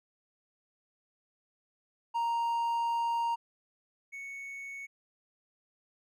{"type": "tone pair in turn", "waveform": "triangle", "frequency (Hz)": [932.3, 2217], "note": ["A#5", "C#7"], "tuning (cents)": [0, 0], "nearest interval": "octave + minor third", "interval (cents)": 1500, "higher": "second", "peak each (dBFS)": [-26, -38], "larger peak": "first", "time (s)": [[2.14, 3.36], [4.12, 4.87]], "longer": "first", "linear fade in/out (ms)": 20, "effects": []}